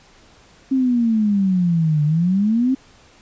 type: exponential two-way sweep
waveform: sine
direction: down then up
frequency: 270 to 146.83 to 270 Hz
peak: -14 dBFS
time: 0.71-2.75 s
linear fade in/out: 10 ms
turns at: 2.04 s
effects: pink hiss -50 dBFS RMS until 3.21 s + resampled to 16000 Hz